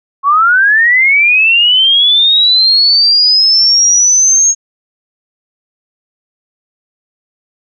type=linear sweep; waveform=sine; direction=up; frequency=1084 to 6570 Hz; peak=-5 dBFS; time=0.23-4.55 s; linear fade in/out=50 ms; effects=none